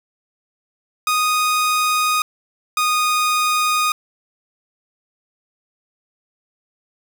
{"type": "tone pair in turn", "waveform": "sawtooth", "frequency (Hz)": [1242, 1236.2], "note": ["D#6", "D#6"], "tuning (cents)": [-3, -12], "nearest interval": "unison", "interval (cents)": 9, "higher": "first", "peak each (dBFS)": -12, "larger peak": "neither", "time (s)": [[1.07, 2.22], [2.77, 3.92]], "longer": "neither", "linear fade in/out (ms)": 2, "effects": []}